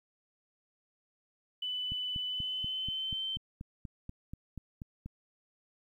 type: tone with pitch glide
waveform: sine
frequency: 2994 to 3101 Hz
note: F#7 to G7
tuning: +20 to -19 cents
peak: -33 dBFS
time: 1.62-3.37 s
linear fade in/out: 5 ms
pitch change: +61 cents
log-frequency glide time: 2.22-3.23 s
type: click train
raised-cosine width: 5 ms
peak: -29 dBFS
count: 14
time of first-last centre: 1.92-5.06 s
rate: 4.14 Hz
effects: 11-bit

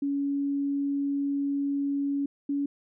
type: tone pair in turn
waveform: sine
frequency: 281.1 / 282.9 Hz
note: C#4 / C#4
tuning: +24 / +35 cents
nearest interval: unison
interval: 11 cents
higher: second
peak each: -25 dBFS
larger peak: neither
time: 0.02-2.26 / 2.49-2.66 s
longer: first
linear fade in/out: 5 ms
effects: none

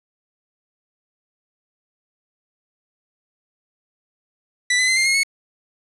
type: tone with pitch steps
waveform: sawtooth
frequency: 1975.5 / 2018 / 2062 / 2106 / 2152 / 2198 Hz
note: B6 / B6 / C7 / C7 / C7 / C#7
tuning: 0 / +37 / -26 / +11 / +48 / -15 cents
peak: -12 dBFS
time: 4.7-5.234 s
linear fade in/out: 5 ms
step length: 89 ms
effects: resampled to 24000 Hz + 7-bit

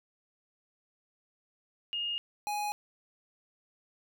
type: tone pair in turn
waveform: sine / square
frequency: 2844 / 831.7 Hz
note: F7 / G#5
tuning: +31 / +2 cents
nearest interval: octave + major sixth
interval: 2129 cents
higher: first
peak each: -31 / -32 dBFS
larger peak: first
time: 1.93-2.18 / 2.47-2.72 s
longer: neither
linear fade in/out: 0 ms
effects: none

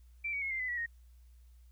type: tone with pitch steps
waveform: sine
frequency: 2343 / 2255 / 2171 / 2090 / 2012 / 1936.4 / 1863.9 Hz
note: D7 / C#7 / C#7 / C7 / B6 / B6 / A#6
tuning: -5 / +29 / -37 / -2 / +32 / -35 / -1 cents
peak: -33 dBFS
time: 0.24-0.863 s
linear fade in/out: 10 ms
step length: 89 ms
effects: added 60 Hz sine -55 dBFS peak until 1.71 s + white hiss -75 dBFS RMS until 1.71 s

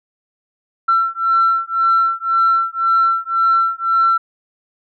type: beating tone pair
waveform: sine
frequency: 1347 / 1348.9 Hz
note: E6 / E6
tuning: +37 / +39 cents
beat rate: 1.9 Hz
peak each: -15 dBFS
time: 0.88-4.18 s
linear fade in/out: 10 ms
effects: tanh soft clip ceiling -6 dBFS

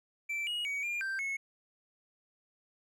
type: tone with pitch steps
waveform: triangle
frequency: 2335 / 2890 / 2257 / 2402 / 1568 / 2188 Hz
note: D7 / F#7 / C#7 / D7 / G6 / C#7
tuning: -11 / -41 / +31 / +38 / 0 / -23 cents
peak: -31 dBFS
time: 0.29-1.37 s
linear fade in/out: 10 ms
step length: 180 ms
effects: none

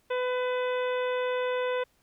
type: harmonic tone with a mistuned harmonic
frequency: 501 Hz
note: B4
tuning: 25 cents sharp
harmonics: 1 / 2 / 3 / 4 / 5 / 6 / 7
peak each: -27 / -35 / -38 / -41 / -42 / -49 / -45 dBFS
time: 0.1-1.84 s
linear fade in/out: 10 ms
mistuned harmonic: 5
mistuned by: +21 cents
effects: pink hiss -68 dBFS RMS until 2.02 s

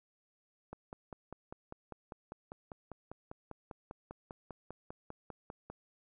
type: click train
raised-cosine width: 1 ms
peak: -30 dBFS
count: 26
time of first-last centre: 0.73-5.7 s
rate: 5.03 Hz
effects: none

